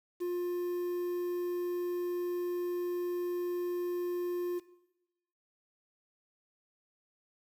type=tone with quantisation; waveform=triangle; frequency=353.4 Hz; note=F4; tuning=21 cents sharp; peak=-29 dBFS; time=0.2-4.6 s; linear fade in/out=20 ms; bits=9; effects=noise-tail reverb RT60 0.9 s tail -17 dB re dry